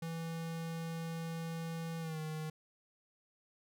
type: tone with pitch glide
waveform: square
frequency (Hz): 164.81 to 156.1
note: E3 to D#3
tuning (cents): 0 to +6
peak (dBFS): -39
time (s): 0.02-2.5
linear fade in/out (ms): 5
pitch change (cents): -94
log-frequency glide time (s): 2-2.19
effects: none